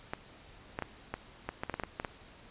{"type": "clicks", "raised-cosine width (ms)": 0.5, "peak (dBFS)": -19, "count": 12, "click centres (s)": [0.135, 0.789, 0.823, 1.14, 1.49, 1.635, 1.697, 1.741, 1.798, 1.836, 1.999, 2.048], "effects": ["pink hiss -55 dBFS RMS until 2.5 s", "resampled to 8000 Hz"]}